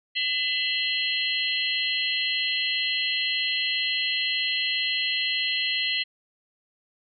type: tone cluster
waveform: sine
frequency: 2010 / 2689 / 2936 / 3231 / 4154 Hz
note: B6 / E7 / F#7 / G#7 / C8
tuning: +30 / +34 / -14 / -48 / -13 cents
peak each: -30 dBFS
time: 0.15-6.04 s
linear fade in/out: 20 ms
effects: none